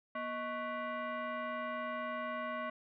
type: tone with frequency modulation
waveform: sine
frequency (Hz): 241.1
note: B3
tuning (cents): -41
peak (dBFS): -36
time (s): 0.15-2.7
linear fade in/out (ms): 5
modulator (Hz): 868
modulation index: 1.8
effects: none